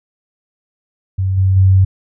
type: tone with level steps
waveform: sine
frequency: 95 Hz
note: F#2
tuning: 46 cents sharp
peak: -13 / -9 / -6 dBFS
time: 1.18-1.85 s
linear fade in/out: 10 ms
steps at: 1.37 / 1.56 s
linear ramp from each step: 10 ms
effects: none